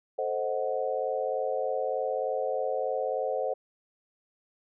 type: chord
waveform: sine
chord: A diminished seventh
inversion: none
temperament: equal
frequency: 440 / 523.3 / 622.3 / 740 Hz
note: A4 / C5 / Eb5 / Gb5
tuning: 0 / 0 / 0 / 0 cents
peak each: -34 / -30 / -34 / -34 dBFS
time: 0.18-3.54 s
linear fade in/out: 10 ms
effects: none